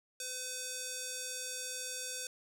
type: tone with band-pass filter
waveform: square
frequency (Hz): 509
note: C5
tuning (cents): -48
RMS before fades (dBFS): -41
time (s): 0.2-2.27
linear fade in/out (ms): 2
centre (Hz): 7400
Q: 1.6
effects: none